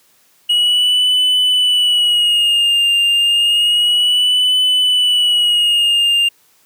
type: tone with vibrato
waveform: triangle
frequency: 2899 Hz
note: F#7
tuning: 36 cents flat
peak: -9 dBFS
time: 0.49-6.29 s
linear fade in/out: 10 ms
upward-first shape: sine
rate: 0.3 Hz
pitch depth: 60 cents each way
effects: white hiss -54 dBFS RMS until 6.65 s + high-pass 100 Hz 12 dB/octave